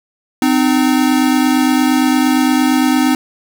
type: tone pair together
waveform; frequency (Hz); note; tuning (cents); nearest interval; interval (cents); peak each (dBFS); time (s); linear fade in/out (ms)
square; 257.3 / 306; C4 / D#4; -29 / -29; minor third; 300; -13 / -15; 0.42-3.15; 2
effects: 7-bit